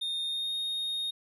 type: tone with pitch glide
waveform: triangle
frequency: 3666 to 3709 Hz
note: A#7 to A#7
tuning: -30 to -9 cents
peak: -29 dBFS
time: 0.01-1.11 s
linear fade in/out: 10 ms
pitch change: +21 cents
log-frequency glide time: 0.24-0.55 s
effects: none